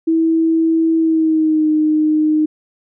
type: tone with pitch glide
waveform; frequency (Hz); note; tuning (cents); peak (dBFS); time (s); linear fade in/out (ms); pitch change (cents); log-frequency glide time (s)
sine; 325.3 to 307.9; E4 to D#4; -23 to -18; -11; 0.07-2.46; 10; -95; 0.97-1.69
effects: none